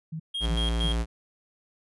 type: tone bursts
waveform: sine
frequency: 159.5 Hz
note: D#3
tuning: 43 cents sharp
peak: -31 dBFS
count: 3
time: 0.12-0.914 s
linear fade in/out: 10 ms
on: 78 ms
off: 280 ms
type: tone with tremolo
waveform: triangle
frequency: 3244 Hz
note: G#7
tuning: 41 cents flat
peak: -27 dBFS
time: 0.34-0.96 s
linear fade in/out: 10 ms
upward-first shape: square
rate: 4.3 Hz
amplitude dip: 80%
type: tone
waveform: square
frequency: 57.2 Hz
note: A#1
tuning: 32 cents flat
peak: -25 dBFS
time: 0.4-1.06 s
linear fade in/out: 50 ms
effects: resampled to 24000 Hz